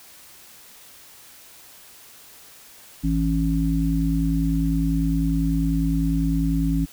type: harmonic tone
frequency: 55 Hz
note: A1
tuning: in tune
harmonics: 1 / 3 / 5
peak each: -23 / -23 / -23 dBFS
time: 3.03-6.86 s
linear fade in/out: 20 ms
effects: white hiss -47 dBFS RMS until 6.92 s